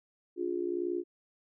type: tone with amplitude modulation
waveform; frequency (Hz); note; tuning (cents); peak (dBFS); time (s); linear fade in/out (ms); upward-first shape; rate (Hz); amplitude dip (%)
sine; 352.5; F4; +16; -26; 0.36-1.04; 50; sine; 61.4; 90
effects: none